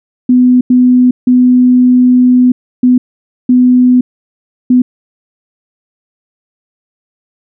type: tone bursts at uneven times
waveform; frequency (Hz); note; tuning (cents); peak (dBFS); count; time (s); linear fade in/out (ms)
sine; 250; B3; +21; -3; 6; 0.29-0.61 / 0.7-1.11 / 1.27-2.52 / 2.83-2.98 / 3.49-4.01 / 4.7-4.82; 5
effects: none